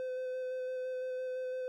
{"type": "tone with vibrato", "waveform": "triangle", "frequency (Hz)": 511, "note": "C5", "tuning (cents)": -41, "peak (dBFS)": -33, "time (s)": [0, 1.68], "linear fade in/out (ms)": 0, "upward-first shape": "square", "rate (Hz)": 5.9, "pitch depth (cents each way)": 9, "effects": []}